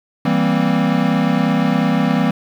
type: chord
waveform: square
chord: C dominant seventh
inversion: first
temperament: equal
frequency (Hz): 164.81 / 196 / 233.1 / 261.6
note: E3 / G3 / Bb3 / C4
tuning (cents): 0 / 0 / 0 / 0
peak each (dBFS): -20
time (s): 0.25-2.31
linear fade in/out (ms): 5
effects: low-pass 3000 Hz 12 dB/octave + 7-bit